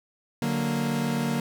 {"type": "chord", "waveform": "40% pulse", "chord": "D augmented", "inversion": "none", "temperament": "equal", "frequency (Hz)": [146.83, 185, 233.1], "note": ["D3", "F#3", "A#3"], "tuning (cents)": [0, 0, 0], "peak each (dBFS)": [-29, -31, -26], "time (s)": [0.42, 1.4], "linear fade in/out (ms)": 2, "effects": []}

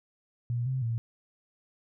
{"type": "tone with pitch steps", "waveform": "sine", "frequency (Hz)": [119.9, 130.8, 115.4], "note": ["A#2", "C3", "A#2"], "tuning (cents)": [49, 0, -17], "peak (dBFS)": -27, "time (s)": [0.5, 0.98], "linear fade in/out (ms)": 0, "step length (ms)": 160, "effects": []}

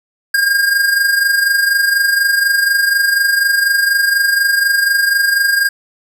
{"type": "tone with amplitude modulation", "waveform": "square", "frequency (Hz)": 1615, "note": "G#6", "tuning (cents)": -49, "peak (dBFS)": -9, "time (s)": [0.34, 5.69], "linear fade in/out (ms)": 5, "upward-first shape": "sine", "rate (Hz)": 24.1, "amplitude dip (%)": 55, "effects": []}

